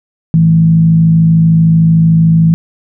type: tone with frequency modulation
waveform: sine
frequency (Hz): 163.5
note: E3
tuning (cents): -14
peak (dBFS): -4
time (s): 0.34-2.54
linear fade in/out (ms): 0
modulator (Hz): 53.4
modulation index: 0.37
effects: none